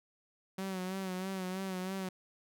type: tone with vibrato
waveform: sawtooth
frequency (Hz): 187.9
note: F#3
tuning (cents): +27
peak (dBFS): -32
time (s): 0.58-2.09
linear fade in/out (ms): 5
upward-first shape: sine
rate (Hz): 3.1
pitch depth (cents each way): 48
effects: none